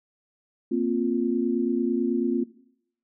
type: chord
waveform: sine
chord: Bb suspended second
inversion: none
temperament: just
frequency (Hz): 233.1 / 262.2 / 349.6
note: Bb3 / C4 / F4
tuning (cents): 0 / +4 / +2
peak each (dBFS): -26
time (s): 0.71-2.44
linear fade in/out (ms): 10
effects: noise-tail reverb RT60 0.7 s tail -19 dB re dry